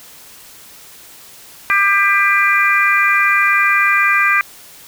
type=harmonic tone; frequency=398 Hz; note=G4; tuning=26 cents sharp; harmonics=3 / 4 / 5 / 6; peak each=-16 / -16 / -16 / -16 dBFS; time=1.7-4.41 s; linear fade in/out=0 ms; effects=white hiss -40 dBFS RMS until 4.87 s